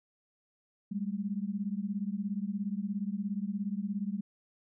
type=beating tone pair; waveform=sine; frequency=194.8 / 211.8 Hz; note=G3 / G#3; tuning=-11 / +34 cents; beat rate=17 Hz; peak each=-34 / -35 dBFS; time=0.91-4.21 s; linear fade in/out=10 ms; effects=none